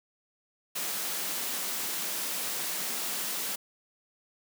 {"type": "high-pass noise", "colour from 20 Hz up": "white", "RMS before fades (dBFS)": -33, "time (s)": [0.75, 3.56], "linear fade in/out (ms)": 10, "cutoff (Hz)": 150, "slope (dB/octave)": 96, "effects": []}